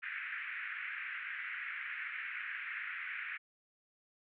pink band-pass noise, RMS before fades -42 dBFS, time 0.02-3.38 s, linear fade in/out 20 ms, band 1500 to 2400 Hz, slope 48 dB/octave, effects none

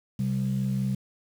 sine tone pair together, 130.9 / 196 Hz, C3 / G3, +1 / 0 cents, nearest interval perfect fifth, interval 699 cents, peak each -26 dBFS, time 0.19-0.95 s, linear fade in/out 5 ms, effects tanh soft clip ceiling -19 dBFS + 8-bit

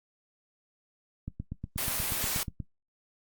click train, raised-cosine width 5 ms, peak -23 dBFS, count 12, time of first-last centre 1.28-2.602 s, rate 8.32 Hz
white noise, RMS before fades -31 dBFS, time 1.78-2.43 s, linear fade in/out 0 ms
effects noise-tail reverb RT60 0.1 s tail -17 dB re dry + Opus 48 kbps

